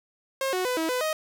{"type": "tone with pitch steps", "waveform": "sawtooth", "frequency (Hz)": [536, 368.1, 501, 322.9, 502, 626], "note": ["C5", "F#4", "B4", "E4", "B4", "D#5"], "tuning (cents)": [42, -9, 25, -36, 28, 10], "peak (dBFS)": -21, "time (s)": [0.41, 1.13], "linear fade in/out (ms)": 2, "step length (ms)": 120, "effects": []}